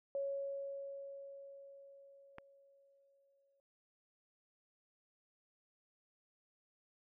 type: tone with exponential decay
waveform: sine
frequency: 554.4 Hz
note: C#5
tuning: in tune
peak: -35 dBFS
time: 0.15-3.6 s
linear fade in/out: 1 ms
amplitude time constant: 750 ms
type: click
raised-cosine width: 0.5 ms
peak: -32 dBFS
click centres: 2.384 s
effects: none